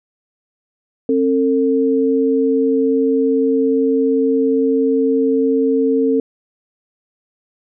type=tone pair together; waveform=sine; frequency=267.9 / 450.6 Hz; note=C4 / A4; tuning=+41 / +41 cents; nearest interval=major sixth; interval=900 cents; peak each=-15 dBFS; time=1.09-6.2 s; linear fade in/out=2 ms; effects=none